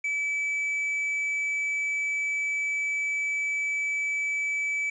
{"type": "tone with quantisation", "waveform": "triangle", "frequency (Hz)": 2300, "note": "D7", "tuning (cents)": -37, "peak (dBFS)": -24, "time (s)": [0.04, 4.9], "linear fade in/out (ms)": 5, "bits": 9, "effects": ["resampled to 22050 Hz"]}